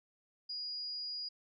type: tone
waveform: sine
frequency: 4883 Hz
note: D#8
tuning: 33 cents flat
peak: -38 dBFS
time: 0.49-1.29 s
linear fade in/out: 10 ms
effects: none